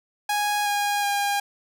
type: tone with pitch steps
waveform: sawtooth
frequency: 828 / 818.5 / 809.1 Hz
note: G#5 / G#5 / G#5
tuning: -5 / -25 / -45 cents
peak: -18 dBFS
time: 0.29-1.4 s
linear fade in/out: 5 ms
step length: 370 ms
effects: none